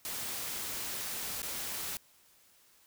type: noise with dropouts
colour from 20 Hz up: white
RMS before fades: -38 dBFS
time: 0.05-1.97 s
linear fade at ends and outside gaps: 1 ms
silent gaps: 1.419-1.429 s
effects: white hiss -64 dBFS RMS until 2.86 s